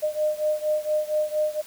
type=beating tone pair; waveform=sine; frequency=608 / 612.3 Hz; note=D#5 / D#5; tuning=-40 / -28 cents; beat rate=4.3 Hz; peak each=-24 / -26 dBFS; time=0.02-1.62 s; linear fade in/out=20 ms; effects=white hiss -46 dBFS RMS until 1.66 s